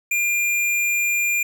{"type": "tone", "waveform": "square", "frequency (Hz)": 2400, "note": "D7", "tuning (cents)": 37, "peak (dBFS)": -19, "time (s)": [0.11, 1.43], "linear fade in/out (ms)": 5, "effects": []}